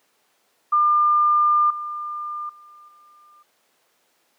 sine tone with level steps, 1200 Hz, D6, 37 cents sharp, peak -14 / -27 / -44 / -49 dBFS, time 0.72-3.43 s, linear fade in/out 10 ms, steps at 1.7 / 2.49 / 2.88 s, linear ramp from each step 5 ms, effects pink hiss -64 dBFS RMS until 4.38 s + high-pass 400 Hz 12 dB/octave

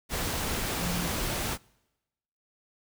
sine tone in noise, 174.61 Hz, F3, in tune, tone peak -31 dBFS, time 0.78-1.1 s, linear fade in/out 50 ms, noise pink, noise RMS -31 dBFS, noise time 0.09-1.58 s, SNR -3 dB, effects noise-tail reverb RT60 1.0 s tail -26 dB re dry

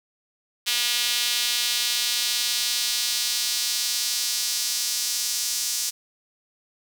sawtooth tone with high-pass filter sweep, 240.7 Hz, B3, 44 cents flat, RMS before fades -25 dBFS, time 0.66-5.91 s, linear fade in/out 20 ms, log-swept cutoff 3300 to 5800 Hz, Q 1.6, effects none

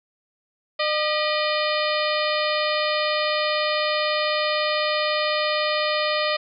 harmonic tone with a mistuned harmonic, 606 Hz, D#5, 46 cents flat, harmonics 1 / 2 / 3 / 4 / 5 / 6 / 7 / 8, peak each -24 / -27 / -29 / -30 / -31 / -32 / -32 / -33 dBFS, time 0.79-6.37 s, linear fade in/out 10 ms, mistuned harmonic 3, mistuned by +100 cents, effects none

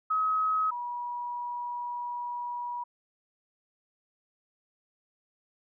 sine tone pair in turn, 1274 / 966.7 Hz, D#6 / B5, +41 / -37 cents, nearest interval perfect fourth, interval 478 cents, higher first, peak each -24 / -32 dBFS, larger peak first, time 0.1-0.71 / 0.71-2.84 s, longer second, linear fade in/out 10 ms, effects none

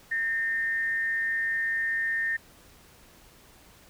sine tone with amplitude modulation, 1824 Hz, A#6, 38 cents flat, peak -23 dBFS, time 0.11-2.37 s, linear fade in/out 10 ms, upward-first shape sine, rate 225 Hz, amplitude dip 45%, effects pink hiss -55 dBFS RMS until 3.89 s

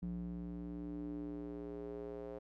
square tone with band-pass filter sweep, 58.8 Hz, A#1, 16 cents sharp, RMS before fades -44 dBFS, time 0.02-2.39 s, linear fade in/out 10 ms, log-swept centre 190 to 490 Hz, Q 3.7, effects none

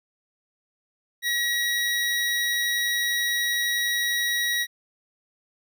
25% pulse tone, 1911 Hz, A#6, 43 cents sharp, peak -19 dBFS, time 1.22-4.67 s, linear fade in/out 50 ms, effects none

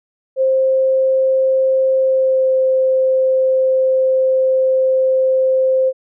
sine tone with pitch glide, 527 to 522.8 Hz, C5 to C5, +12 to -1 cents, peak -11 dBFS, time 0.36-5.93 s, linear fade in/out 50 ms, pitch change -13 cents, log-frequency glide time 1.98-2.53 s, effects none

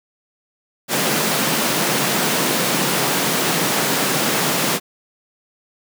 pink high-pass noise, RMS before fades -19 dBFS, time 0.88-4.8 s, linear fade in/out 50 ms, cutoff 140 Hz, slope 48 dB/octave, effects none

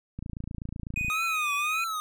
click train, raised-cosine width 5 ms, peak -23 dBFS, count 26, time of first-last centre 0.19-1.083 s, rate 28 Hz
triangle tone, 2489 Hz, D#7, in tune, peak -26 dBFS, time 0.96-1.84 s, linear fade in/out 2 ms
square tone with vibrato, 1240 Hz, D#6, 6 cents flat, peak -30 dBFS, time 1.1-2 s, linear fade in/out 0 ms, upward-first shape triangle, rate 1.7 Hz, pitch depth 160 cents each way
effects none

